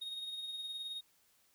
triangle tone with tremolo, 3729 Hz, A#7, in tune, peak -37 dBFS, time 0.01-1.01 s, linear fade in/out 10 ms, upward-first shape sine, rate 19 Hz, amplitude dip 40%, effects white hiss -71 dBFS RMS until 1.54 s

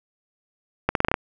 accelerating click train, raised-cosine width 0.5 ms, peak -4 dBFS, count 7, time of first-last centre 0.89-1.141 s, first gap 62 ms, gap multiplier 0.84, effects none

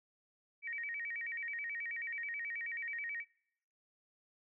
sine tone with vibrato, 2069 Hz, C7, 20 cents flat, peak -38 dBFS, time 0.62-3.25 s, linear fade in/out 50 ms, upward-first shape square, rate 9.3 Hz, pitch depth 180 cents each way, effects noise-tail reverb RT60 0.8 s tail -25 dB re dry

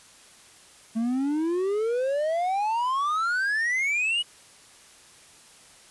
triangle exponential sweep, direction up, 220 to 2960 Hz, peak -21 dBFS, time 0.95-4.23 s, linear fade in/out 20 ms, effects white hiss -52 dBFS RMS until 5.9 s + resampled to 24000 Hz

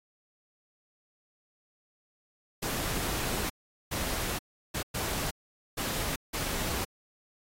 pink noise bursts at uneven times, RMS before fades -33 dBFS, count 6, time 2.62-3.5 / 3.91-4.39 / 4.74-4.83 / 4.94-5.31 / 5.77-6.16 / 6.33-6.85 s, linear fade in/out 10 ms, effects AAC 48 kbps

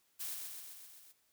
blue noise with echo, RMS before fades -41 dBFS, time 0.19-0.35 s, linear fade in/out 20 ms, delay 130 ms, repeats 6, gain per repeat -3 dB, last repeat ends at 1.13 s, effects white hiss -74 dBFS RMS until 1.32 s

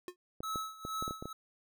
square tone with exponential decay, 358.9 Hz, F4, 47 cents sharp, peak -37 dBFS, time 0.08-0.16 s, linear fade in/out 1 ms, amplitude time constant 16 ms
clicks, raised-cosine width 2 ms, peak -27 dBFS, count 8, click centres 0.405 / 0.558 / 0.851 / 1.025 / 1.079 / 1.109 / 1.225 / 1.256 s
square tone with tremolo, 1296 Hz, E6, 30 cents flat, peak -35 dBFS, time 0.43-1.33 s, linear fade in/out 5 ms, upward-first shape sine, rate 2.2 Hz, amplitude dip 85%
effects none

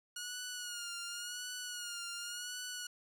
10% pulse tone with vibrato, 1439 Hz, F#6, 49 cents flat, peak -32 dBFS, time 0.16-2.87 s, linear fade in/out 5 ms, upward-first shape sine, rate 0.91 Hz, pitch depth 53 cents each way, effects none

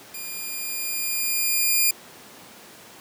5% pulse tone with level ramp, 2418 Hz, D7, 50 cents sharp, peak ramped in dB -23 to -7 dBFS, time 0.14-1.91 s, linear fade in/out 5 ms, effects pink hiss -45 dBFS RMS until 3 s + high-pass 200 Hz 12 dB/octave

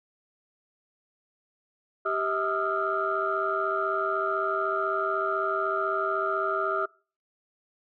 sine tone cluster, 390.3 / 641 / 1223 / 1317 / 1393 Hz, G4 / E5 / D#6 / E6 / F6, -8 / -49 / -30 / -2 / -5 cents, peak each -31 dBFS, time 2.05-6.86 s, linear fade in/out 10 ms, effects noise-tail reverb RT60 0.4 s tail -24 dB re dry + tanh soft clip ceiling -14 dBFS

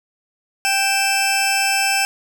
20% pulse tone pair together, 784 / 2637 Hz, G5 / E7, 0 / 0 cents, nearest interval octave + major sixth, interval 2100 cents, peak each -14 dBFS, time 0.65-2.05 s, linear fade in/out 0 ms, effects none

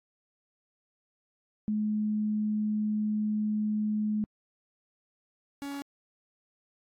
sine / 45% pulse tone pair in turn, 212.5 / 281.1 Hz, G#3 / C#4, +40 / +24 cents, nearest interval perfect fourth, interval 484 cents, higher second, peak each -26 / -35 dBFS, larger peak first, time 1.68-4.24 / 5.62-5.82 s, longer first, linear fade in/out 0 ms, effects AAC 48 kbps

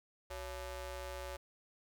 sawtooth ring-modulated tone, 311.1 Hz, D#4, in tune, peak -35 dBFS, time 0.3-1.37 s, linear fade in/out 10 ms, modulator 249 Hz, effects none

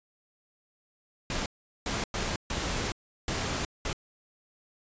pink noise bursts at uneven times, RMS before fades -31 dBFS, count 6, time 1.3-1.46 / 1.86-2.04 / 2.14-2.36 / 2.5-2.92 / 3.28-3.65 / 3.85-3.93 s, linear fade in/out 2 ms, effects resampled to 16000 Hz

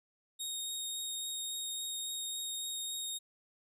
20% pulse tone with vibrato, 3729 Hz, A#7, in tune, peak -31 dBFS, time 0.39-3.19 s, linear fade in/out 20 ms, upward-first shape triangle, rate 3.6 Hz, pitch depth 10 cents each way, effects none

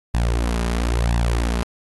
sawtooth tone with flanger, 58.27 Hz, A#1, in tune, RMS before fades -20 dBFS, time 0.14-1.63 s, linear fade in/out 0 ms, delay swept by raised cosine 1.1 to 5 ms, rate 0.99 Hz, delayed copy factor +0.7, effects AAC 32 kbps

